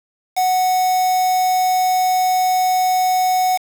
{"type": "tone with quantisation", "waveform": "triangle", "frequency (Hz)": 740, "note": "F#5", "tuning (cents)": 0, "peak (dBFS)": -12, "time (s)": [0.36, 3.58], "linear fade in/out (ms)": 20, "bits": 4, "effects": []}